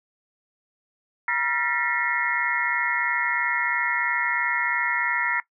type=tone cluster; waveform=sine; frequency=956 / 1372 / 1790 / 1933 / 2144 Hz; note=A#5 / F6 / A6 / B6 / C7; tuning=+43 / -31 / +29 / -38 / +42 cents; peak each=-28 dBFS; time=1.28-5.4 s; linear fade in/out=2 ms; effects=noise-tail reverb RT60 0.1 s tail -19 dB re dry